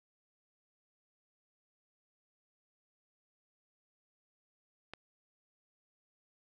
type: click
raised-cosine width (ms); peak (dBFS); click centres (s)
0.3; -27; 4.936
effects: none